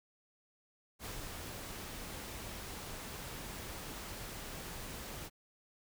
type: noise with ADSR envelope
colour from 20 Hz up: pink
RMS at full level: -43 dBFS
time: 0.99-5.3 s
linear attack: 63 ms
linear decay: 130 ms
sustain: -2 dB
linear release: 42 ms
effects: none